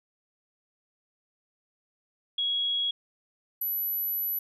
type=tone pair in turn; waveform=sine; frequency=3322 / 11907 Hz; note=G#7 / F#9; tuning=0 / +10 cents; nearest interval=octave + minor seventh; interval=2210 cents; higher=second; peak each=-25 / -27 dBFS; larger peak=first; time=2.38-2.91 / 3.61-4.39 s; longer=second; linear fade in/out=5 ms; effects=none